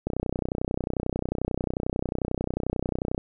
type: click train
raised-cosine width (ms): 2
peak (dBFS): -13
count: 98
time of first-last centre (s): 0.07-3.179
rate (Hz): 31.2
effects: none